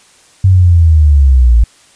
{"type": "linear sweep", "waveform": "sine", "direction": "down", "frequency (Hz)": [96.2, 54.8], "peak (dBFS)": -3, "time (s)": [0.44, 1.64], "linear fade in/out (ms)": 5, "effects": ["white hiss -45 dBFS RMS until 1.95 s", "resampled to 22050 Hz"]}